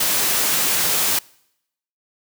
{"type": "high-pass noise", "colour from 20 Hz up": "white", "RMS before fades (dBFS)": -19, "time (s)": [0, 1.19], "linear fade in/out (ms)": 5, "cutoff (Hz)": 130, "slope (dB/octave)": 12, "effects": ["noise-tail reverb RT60 0.8 s tail -25 dB re dry"]}